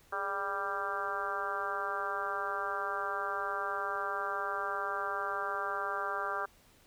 harmonic tone with a mistuned harmonic, 197 Hz, G3, 9 cents sharp, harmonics 2 / 3 / 4 / 5 / 6 / 7 / 8, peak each -43 / -42 / -41 / -42 / -37 / -39 / -40 dBFS, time 0.12-6.46 s, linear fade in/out 10 ms, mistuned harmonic 2, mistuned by +75 cents, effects pink hiss -63 dBFS RMS until 6.86 s

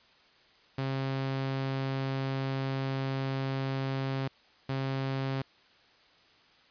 sawtooth tone bursts at uneven times, 134.4 Hz, C3, 47 cents sharp, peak -26 dBFS, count 2, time 0.78-4.28 / 4.69-5.42 s, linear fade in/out 5 ms, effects white hiss -61 dBFS RMS until 6.7 s + resampled to 11025 Hz

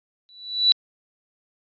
sine tone with exponential growth, 3951 Hz, B7, in tune, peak -10 dBFS, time 0.29-0.72 s, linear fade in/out 0 ms, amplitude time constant 92 ms, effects resampled to 11025 Hz

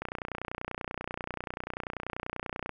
click train, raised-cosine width 0.5 ms, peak -19 dBFS, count 82, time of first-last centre 0.02-2.693 s, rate 30.3 Hz, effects none

